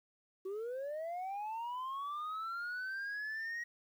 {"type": "linear sweep", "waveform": "sine", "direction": "up", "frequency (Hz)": [370, 1900], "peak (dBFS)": -35, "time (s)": [0.45, 3.64], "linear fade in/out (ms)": 10, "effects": ["tanh soft clip ceiling -37 dBFS", "11-bit"]}